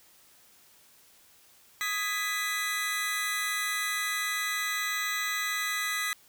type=chord; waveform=sawtooth; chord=G# minor; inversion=second; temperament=just; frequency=1245.9 / 1661.2 / 1993.5 Hz; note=D#6 / G#6 / B6; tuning=+2 / 0 / +16 cents; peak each=-31 / -33 / -27 dBFS; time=1.81-6.13 s; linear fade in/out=0 ms; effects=white hiss -59 dBFS RMS until 6.28 s